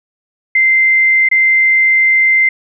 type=tone with dropouts; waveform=sine; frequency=2082 Hz; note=C7; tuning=9 cents flat; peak=-7 dBFS; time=0.55-2.49 s; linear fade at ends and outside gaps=5 ms; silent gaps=1.288-1.313 s; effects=none